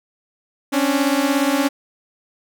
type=beating tone pair; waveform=sawtooth; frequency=270.6 / 287.6 Hz; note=C#4 / D4; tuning=-42 / -36 cents; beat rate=17 Hz; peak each=-15 dBFS; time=0.72-1.69 s; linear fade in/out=20 ms; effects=none